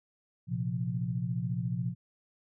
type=chord; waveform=sine; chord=Bb suspended second; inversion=none; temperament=equal; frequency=116.54 / 130.81 / 174.61 Hz; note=Bb2 / C3 / F3; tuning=0 / 0 / 0 cents; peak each=-34 dBFS; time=0.47-1.95 s; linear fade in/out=50 ms; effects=none